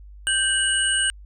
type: tone cluster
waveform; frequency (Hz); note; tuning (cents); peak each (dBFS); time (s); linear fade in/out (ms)
sine; 1572 / 2929 / 8580; G6 / F#7 / C9; +4 / -18 / +42; -23; 0.27-1.1; 0
effects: added 50 Hz sine -40 dBFS peak until 1.25 s